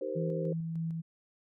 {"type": "chord", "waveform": "sine", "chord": "C minor seventh", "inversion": "first", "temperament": "just", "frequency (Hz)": [314, 392.4, 470.9, 523.3], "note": ["Eb4", "G4", "Bb4", "C5"], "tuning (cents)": [16, 2, 18, 0], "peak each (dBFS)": [-42, -38, -39, -36], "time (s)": [0.01, 0.53], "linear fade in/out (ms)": 5}
{"type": "tone with tremolo", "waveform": "sine", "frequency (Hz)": 163.9, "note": "E3", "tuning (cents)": -10, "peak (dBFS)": -31, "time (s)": [0.15, 1.02], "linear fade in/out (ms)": 20, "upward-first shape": "square", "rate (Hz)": 3.3, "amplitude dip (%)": 25}
{"effects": []}